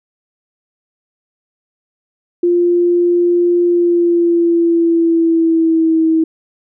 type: tone with pitch glide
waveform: sine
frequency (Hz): 349.2 to 322.1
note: F4 to E4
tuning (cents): 0 to -40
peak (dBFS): -9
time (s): 2.43-6.24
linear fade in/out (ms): 5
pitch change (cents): -140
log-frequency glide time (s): 3.64-6.03
effects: none